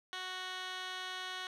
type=tone with band-pass filter; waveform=15% pulse; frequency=370 Hz; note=F#4; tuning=in tune; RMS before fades=-42 dBFS; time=0.13-1.47 s; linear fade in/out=0 ms; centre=2700 Hz; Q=1.9; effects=none